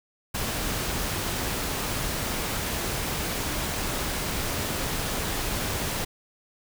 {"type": "noise", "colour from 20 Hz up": "pink", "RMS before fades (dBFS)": -29, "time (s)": [0.34, 6.05], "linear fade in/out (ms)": 10, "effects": []}